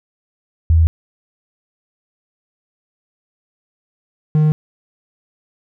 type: tone pair in turn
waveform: sine / triangle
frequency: 81.3 / 153.47 Hz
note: E2 / D#3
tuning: -23 / -23 cents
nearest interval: major seventh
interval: 1100 cents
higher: second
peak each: -8 dBFS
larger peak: neither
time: 0.7-0.87 / 4.35-4.52 s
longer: neither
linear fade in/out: 0 ms
effects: none